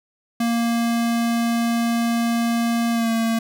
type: tone with pitch glide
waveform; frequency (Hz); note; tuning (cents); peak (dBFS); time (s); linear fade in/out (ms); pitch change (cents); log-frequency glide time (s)
square; 233.1 to 227.3; A#3 to A#3; 0 to -43; -19; 0.4-3.39; 5; -43; 2.92-3.1
effects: none